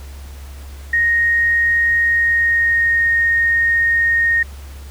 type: tone with pitch glide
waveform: sine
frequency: 1864.7 to 1852.9 Hz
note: A#6 to A#6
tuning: 0 to -11 cents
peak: -12 dBFS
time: 0.93-4.43 s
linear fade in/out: 5 ms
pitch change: -11 cents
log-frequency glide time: 2-3.11 s
effects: added 69 Hz sine -31 dBFS peak until 4.9 s + pink hiss -43 dBFS RMS until 4.9 s